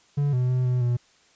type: tone with pitch steps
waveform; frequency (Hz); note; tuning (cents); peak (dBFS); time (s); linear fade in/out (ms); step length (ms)
triangle; 143.6 / 125.5 / 126.9 / 125.2 / 121.4; D3 / B2 / B2 / B2 / B2; -39 / +28 / +47 / +24 / -29; -18; 0.17-0.97; 10; 160
effects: white hiss -59 dBFS RMS until 1.35 s + resampled to 16000 Hz